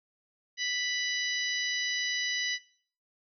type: harmonic tone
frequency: 987.8 Hz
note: B5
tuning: in tune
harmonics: 2 / 3 / 4 / 5 / 6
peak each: -33 / -35 / -36 / -37 / -38 dBFS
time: 0.57-2.59 s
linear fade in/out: 50 ms
effects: noise-tail reverb RT60 0.5 s tail -19 dB re dry